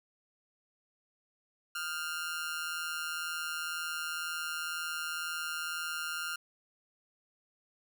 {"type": "tone with amplitude modulation", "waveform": "sawtooth", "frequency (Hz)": 1400, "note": "F6", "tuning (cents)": 4, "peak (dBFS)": -28, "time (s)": [1.75, 6.36], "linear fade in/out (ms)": 5, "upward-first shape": "sine", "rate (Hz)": 162, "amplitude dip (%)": 70, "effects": []}